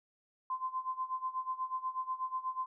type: tone with tremolo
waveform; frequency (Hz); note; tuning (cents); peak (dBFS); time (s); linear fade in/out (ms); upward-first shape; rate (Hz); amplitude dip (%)
sine; 1035; C6; -19; -31; 0.5-2.66; 2; sine; 8.2; 85
effects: none